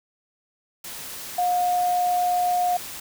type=tone in noise; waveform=sine; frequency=716 Hz; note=F5; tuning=43 cents sharp; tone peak=-19 dBFS; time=1.38-2.77 s; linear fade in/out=5 ms; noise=white; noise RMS=-36 dBFS; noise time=0.84-3 s; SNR=+14 dB; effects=none